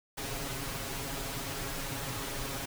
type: noise with comb filter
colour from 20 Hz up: pink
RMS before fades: -37 dBFS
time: 0.17-2.66 s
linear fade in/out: 10 ms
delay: 7.3 ms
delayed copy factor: +0.85
effects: none